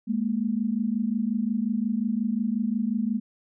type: tone pair together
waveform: sine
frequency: 209.1 / 234.7 Hz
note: G#3 / A#3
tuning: +12 / +12 cents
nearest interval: major second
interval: 200 cents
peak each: -26 dBFS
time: 0.07-3.2 s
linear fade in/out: 20 ms
effects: none